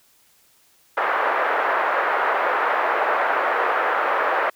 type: band-pass noise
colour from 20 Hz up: white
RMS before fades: -21 dBFS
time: 0.97-4.5 s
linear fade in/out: 5 ms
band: 460 to 1600 Hz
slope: 24 dB/octave
effects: white hiss -58 dBFS RMS until 4.55 s